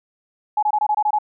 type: tone bursts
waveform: sine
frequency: 845 Hz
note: G#5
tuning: 30 cents sharp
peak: -15 dBFS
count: 8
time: 0.57-1.187 s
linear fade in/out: 5 ms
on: 57 ms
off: 23 ms
effects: none